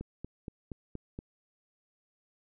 click train, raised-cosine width 3 ms, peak -26 dBFS, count 6, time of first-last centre 0.01-1.189 s, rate 4.24 Hz, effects none

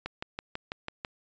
click train, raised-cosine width 0.3 ms, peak -18 dBFS, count 7, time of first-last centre 0.06-1.048 s, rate 6.07 Hz, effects resampled to 16000 Hz

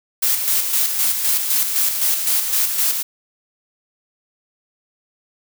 blue noise with tremolo, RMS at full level -17 dBFS, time 0.22-3.03 s, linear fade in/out 10 ms, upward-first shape square, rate 3.9 Hz, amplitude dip 45%, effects none

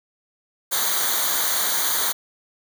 white noise with comb filter, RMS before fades -22 dBFS, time 0.71-2.13 s, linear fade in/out 20 ms, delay 0.38 ms, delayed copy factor -0.8, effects none

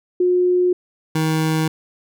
sine / 25% pulse tone pair in turn, 360 / 158.2 Hz, F#4 / D#3, -47 / +29 cents, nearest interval octave + major second, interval 1424 cents, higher first, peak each -13 dBFS, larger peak neither, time 0.2-0.73 / 1.15-1.68 s, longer neither, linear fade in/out 5 ms, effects none

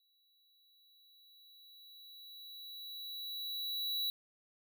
square tone with exponential growth, 3926 Hz, B7, 11 cents flat, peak -33 dBFS, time 0-4.1 s, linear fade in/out 1 ms, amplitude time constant 890 ms, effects none

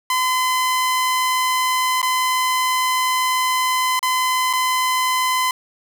sawtooth tone with dropouts, 1021 Hz, C6, 43 cents flat, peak -13 dBFS, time 0.1-5.51 s, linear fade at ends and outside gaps 2 ms, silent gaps 2.017-2.028 / 3.993-4.028 / 4.53-4.534 s, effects none

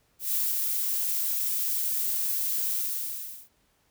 violet noise with ADSR envelope, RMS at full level -26 dBFS, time 0.19-3.49 s, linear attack 140 ms, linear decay 230 ms, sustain -2 dB, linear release 760 ms, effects pink hiss -68 dBFS RMS until 3.9 s

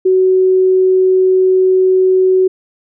sine tone, 373.9 Hz, F#4, 18 cents sharp, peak -7 dBFS, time 0.05-2.48 s, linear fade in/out 10 ms, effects none

